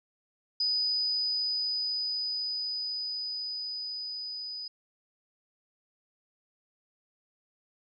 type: tone with level ramp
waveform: sine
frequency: 4978 Hz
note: D#8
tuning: in tune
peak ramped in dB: -25 to -36 dBFS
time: 0.6-4.68 s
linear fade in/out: 5 ms
effects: none